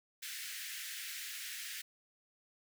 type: high-pass noise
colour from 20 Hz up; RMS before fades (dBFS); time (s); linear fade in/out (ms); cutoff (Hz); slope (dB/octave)
pink; -44; 0.22-1.82; 10; 1600; 48
effects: none